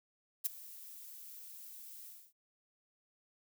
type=noise with ADSR envelope; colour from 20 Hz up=violet; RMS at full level=-30 dBFS; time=0.44-2.33 s; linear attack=21 ms; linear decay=11 ms; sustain=-21 dB; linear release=260 ms; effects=none